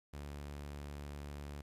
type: tone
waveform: sawtooth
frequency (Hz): 72.2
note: D2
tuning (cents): -29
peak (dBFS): -40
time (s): 0.13-1.62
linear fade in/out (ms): 10
effects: resampled to 32000 Hz + 12-bit